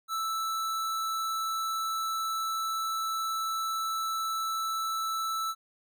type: tone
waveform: square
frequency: 1318.5 Hz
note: E6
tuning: in tune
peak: -30 dBFS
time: 0.08-5.55 s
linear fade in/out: 50 ms
effects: none